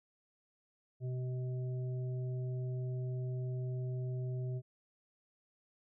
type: harmonic tone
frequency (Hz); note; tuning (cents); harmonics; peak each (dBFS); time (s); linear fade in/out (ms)
126.9; B2; +47; 1 / 3 / 5; -35 / -47 / -53; 1-4.62; 50
effects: none